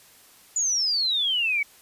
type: exponential sweep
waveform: sine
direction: down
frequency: 7030 to 2219 Hz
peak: -21 dBFS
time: 0.56-1.63 s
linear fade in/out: 5 ms
effects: white hiss -53 dBFS RMS until 1.81 s + resampled to 32000 Hz